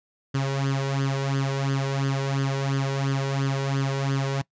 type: tone with flanger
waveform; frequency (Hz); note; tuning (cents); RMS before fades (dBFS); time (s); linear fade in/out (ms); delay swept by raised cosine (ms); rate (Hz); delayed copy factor
sawtooth; 136.7; C#3; -24; -25; 0.34-4.42; 10; 0.62 to 2.12; 2.9; +0.7
effects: noise-tail reverb RT60 0.1 s tail -22 dB re dry + resampled to 16000 Hz